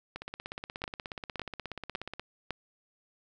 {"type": "two click trains", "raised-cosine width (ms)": 0.3, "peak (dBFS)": [-22, -17], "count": [35, 4], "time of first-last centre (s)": [[0.16, 2.196], [0.84, 2.507]], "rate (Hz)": [16.7, 1.8], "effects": []}